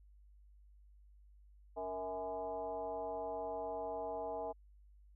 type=tone with frequency modulation; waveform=sine; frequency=649 Hz; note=E5; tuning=27 cents flat; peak=-38 dBFS; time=1.76-4.53 s; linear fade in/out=20 ms; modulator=184 Hz; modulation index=1.3; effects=added 50 Hz sine -59 dBFS peak until 5.15 s